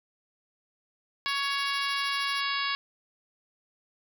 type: harmonic tone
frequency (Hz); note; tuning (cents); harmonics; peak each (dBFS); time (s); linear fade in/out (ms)
558; C#5; +11; 2 / 3 / 4 / 5 / 6 / 7 / 8 / 9; -32 / -34 / -35 / -36 / -37 / -37 / -38 / -39; 1.26-2.75; 0
type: tone with tremolo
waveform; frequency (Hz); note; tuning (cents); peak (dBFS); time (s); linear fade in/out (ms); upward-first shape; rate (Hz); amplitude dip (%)
25% pulse; 5588; F8; 0; -35; 1.28-2.41; 2; triangle; 13; 90
effects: none